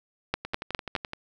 two click trains, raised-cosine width 0.3 ms, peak -9 / -18 dBFS, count 4 / 9, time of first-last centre 0.34-0.952 / 0.45-1.134 s, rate 4.9 / 11.7 Hz, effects none

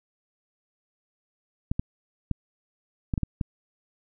clicks, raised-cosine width 5 ms, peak -13 dBFS, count 7, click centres 1.715 / 1.795 / 2.313 / 3.138 / 3.178 / 3.233 / 3.412 s, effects none

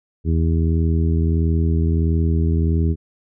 harmonic tone, 81.5 Hz, E2, 19 cents flat, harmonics 1 / 2 / 3 / 4 / 5, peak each -16 / -22 / -26 / -28 / -30 dBFS, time 0.24-2.96 s, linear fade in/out 50 ms, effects none

